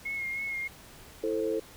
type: tone with vibrato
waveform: sine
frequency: 2158 Hz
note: C#7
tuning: 47 cents flat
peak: -31 dBFS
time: 0.05-0.68 s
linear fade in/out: 10 ms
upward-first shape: sine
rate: 3.2 Hz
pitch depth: 30 cents each way
type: chord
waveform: sine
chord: A minor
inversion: second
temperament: just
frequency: 330 / 440 / 528 Hz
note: E4 / A4 / C5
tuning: +2 / 0 / +16 cents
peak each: -33 / -29 / -34 dBFS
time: 1.23-1.6 s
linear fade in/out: 10 ms
effects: pink hiss -51 dBFS RMS until 1.76 s